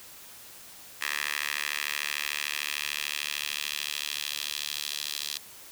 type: tone with high-pass filter sweep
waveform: 10% pulse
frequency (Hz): 73.42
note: D2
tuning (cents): 0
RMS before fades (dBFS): -33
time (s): 1.01-5.38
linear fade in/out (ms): 5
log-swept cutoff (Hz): 1900 to 3800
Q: 1.9
effects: white hiss -48 dBFS RMS until 5.71 s